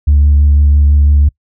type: tone with vibrato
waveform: sine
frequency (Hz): 72.5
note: D2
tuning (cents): -22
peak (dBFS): -3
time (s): 0.07-1.29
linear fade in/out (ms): 10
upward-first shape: triangle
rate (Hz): 6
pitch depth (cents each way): 21
effects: noise-tail reverb RT60 0.1 s tail -26 dB re dry + tanh soft clip ceiling -2 dBFS